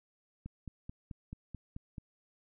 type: click train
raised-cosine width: 5 ms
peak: -30 dBFS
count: 8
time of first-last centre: 0.46-1.982 s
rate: 4.6 Hz
effects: none